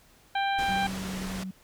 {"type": "harmonic tone", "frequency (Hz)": 790, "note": "G5", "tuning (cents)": 13, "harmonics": [1, 2, 3, 4, 5], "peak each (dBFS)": [-26, -32, -36, -38, -40], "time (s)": [0.35, 0.87], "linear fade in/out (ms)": 5}
{"type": "low-pass noise", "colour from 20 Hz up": "pink", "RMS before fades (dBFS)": -38, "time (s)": [0.58, 1.44], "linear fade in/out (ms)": 10, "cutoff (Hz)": 9200, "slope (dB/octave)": 12}
{"type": "tone with pitch glide", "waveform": "sine", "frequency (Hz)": [191.1, 188.47], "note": ["G3", "F#3"], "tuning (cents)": [-44, 32], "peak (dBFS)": -33, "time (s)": [0.69, 1.51], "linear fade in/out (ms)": 5, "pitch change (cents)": -24, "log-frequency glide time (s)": [0.9, 1.08]}
{"effects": ["pink hiss -59 dBFS RMS until 1.63 s"]}